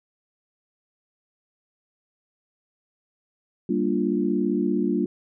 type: chord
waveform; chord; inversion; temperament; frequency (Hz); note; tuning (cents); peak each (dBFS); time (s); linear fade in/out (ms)
sine; G minor seventh; none; equal; 196 / 233.1 / 293.7 / 349.2; G3 / Bb3 / D4 / F4; 0 / 0 / 0 / 0; -26; 3.69-5.06; 5
effects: none